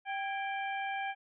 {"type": "harmonic tone with a mistuned harmonic", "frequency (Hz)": 784, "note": "G5", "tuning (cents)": 0, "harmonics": [1, 2, 3, 4], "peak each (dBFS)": [-35, -40, -41, -49], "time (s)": [0.05, 1.15], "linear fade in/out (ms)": 50, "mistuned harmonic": 2, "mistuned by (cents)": 79, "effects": []}